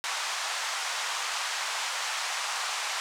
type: band-pass noise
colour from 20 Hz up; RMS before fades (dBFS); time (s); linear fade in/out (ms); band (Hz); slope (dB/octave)
pink; -32; 0.04-3; 0; 810 to 8000; 24
effects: none